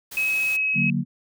white noise, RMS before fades -37 dBFS, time 0.11-0.57 s, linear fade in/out 10 ms
sine tone, 2558 Hz, D#7, 47 cents sharp, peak -20 dBFS, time 0.17-0.9 s, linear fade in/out 2 ms
sine chord, D augmented, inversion none, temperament equal, 146.83 / 185 / 233.1 Hz, D3 / F#3 / A#3, 0 / 0 / 0 cents, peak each -25 dBFS, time 0.74-1.05 s, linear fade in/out 50 ms
effects none

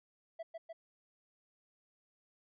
triangle tone with echo, 659.3 Hz, E5, in tune, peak -38 dBFS, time 0.39-0.43 s, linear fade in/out 10 ms, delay 150 ms, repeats 2, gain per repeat -2 dB, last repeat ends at 0.73 s, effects resampled to 11025 Hz

